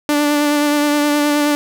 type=tone with vibrato; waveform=sawtooth; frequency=293.7 Hz; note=D4; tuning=in tune; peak=-9 dBFS; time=0.09-1.55 s; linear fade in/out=0 ms; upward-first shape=sine; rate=9.5 Hz; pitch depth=18 cents each way; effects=none